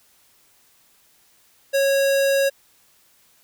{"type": "tone", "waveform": "square", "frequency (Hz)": 550, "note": "C#5", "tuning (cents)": -14, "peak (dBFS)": -17, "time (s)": [1.73, 2.5], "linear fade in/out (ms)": 20, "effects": ["white hiss -58 dBFS RMS until 3.43 s"]}